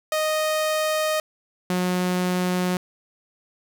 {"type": "tone pair in turn", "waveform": "sawtooth", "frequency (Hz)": [621, 181.14], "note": ["D#5", "F#3"], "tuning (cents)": [-3, -36], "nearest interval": "octave + major sixth", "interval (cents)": 2133, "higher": "first", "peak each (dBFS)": -17, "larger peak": "neither", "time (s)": [[0.12, 1.2], [1.7, 2.77]], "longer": "first", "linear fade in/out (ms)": 2, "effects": []}